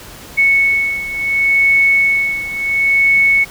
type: beating tone pair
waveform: sine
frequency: 2210 / 2210.71 Hz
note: C#7 / C#7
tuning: -6 / -5 cents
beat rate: 0.71 Hz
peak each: -12 / -16 dBFS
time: 0.37-3.45 s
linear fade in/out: 20 ms
effects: pink hiss -35 dBFS RMS until 3.5 s